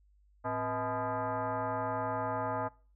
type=tone with frequency modulation; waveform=sine; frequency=111.1 Hz; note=A2; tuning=17 cents sharp; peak=-31 dBFS; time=0.44-2.69 s; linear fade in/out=20 ms; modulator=374 Hz; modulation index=3.1; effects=noise-tail reverb RT60 0.4 s tail -23 dB re dry + added 50 Hz sine -62 dBFS peak until 2.95 s